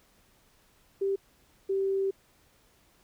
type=tone pair in turn; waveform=sine; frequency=392 / 388.6 Hz; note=G4 / G4; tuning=0 / -15 cents; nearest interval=unison; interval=15 cents; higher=first; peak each=-25 dBFS; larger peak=neither; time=1.01-1.16 / 1.69-2.11 s; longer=second; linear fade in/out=10 ms; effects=pink hiss -64 dBFS RMS until 3.03 s